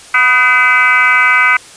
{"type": "tone with frequency modulation", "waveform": "sine", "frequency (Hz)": 1773, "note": "A6", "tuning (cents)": 13, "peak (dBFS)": -6, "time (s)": [0.14, 1.57], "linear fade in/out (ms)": 5, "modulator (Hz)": 262, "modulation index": 2.4, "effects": ["white hiss -36 dBFS RMS until 1.76 s", "resampled to 22050 Hz"]}